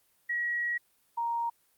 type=tone pair in turn; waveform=sine; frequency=1911 / 934.2 Hz; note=A#6 / A#5; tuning=+43 / +3 cents; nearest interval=octave; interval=1240 cents; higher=first; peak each=-28 dBFS; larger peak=neither; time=0.29-0.78 / 1.17-1.5 s; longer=first; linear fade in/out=10 ms; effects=white hiss -69 dBFS RMS until 1.77 s + Opus 32 kbps